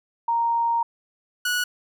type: tone pair in turn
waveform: sine / sawtooth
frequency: 931 / 1466.7 Hz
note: A#5 / F#6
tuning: -2 / -16 cents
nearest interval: minor sixth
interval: 786 cents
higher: second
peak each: -19 / -18 dBFS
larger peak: second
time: 0.28-0.83 / 1.45-1.64 s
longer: first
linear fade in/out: 5 ms
effects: none